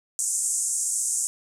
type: band-pass noise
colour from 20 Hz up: white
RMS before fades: -26 dBFS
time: 0.19-1.27 s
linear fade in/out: 0 ms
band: 6700 to 9200 Hz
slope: 48 dB/octave
effects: none